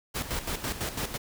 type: noise with tremolo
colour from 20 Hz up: pink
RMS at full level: -31 dBFS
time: 0.14-1.18 s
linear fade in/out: 20 ms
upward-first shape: square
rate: 6 Hz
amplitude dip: 65%
effects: none